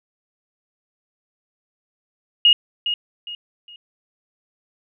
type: tone with echo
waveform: sine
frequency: 2867 Hz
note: F7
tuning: 45 cents sharp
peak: -9 dBFS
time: 2.45-2.53 s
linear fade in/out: 2 ms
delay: 410 ms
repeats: 3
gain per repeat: -10 dB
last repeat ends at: 3.76 s
effects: none